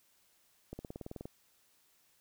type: accelerating click train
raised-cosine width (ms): 2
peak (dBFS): -29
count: 11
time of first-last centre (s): 0.73-1.255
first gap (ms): 60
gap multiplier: 0.97
effects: white hiss -70 dBFS RMS until 2.2 s